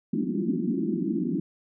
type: band-pass noise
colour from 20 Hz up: pink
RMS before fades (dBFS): -27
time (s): 0.13-1.4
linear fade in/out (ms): 5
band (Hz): 170 to 360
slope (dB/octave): 96
effects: none